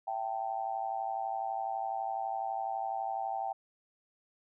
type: tone with amplitude modulation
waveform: sine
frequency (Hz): 780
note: G5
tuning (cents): -9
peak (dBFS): -28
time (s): 0.07-3.53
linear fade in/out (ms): 10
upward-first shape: sine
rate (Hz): 112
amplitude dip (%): 95
effects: none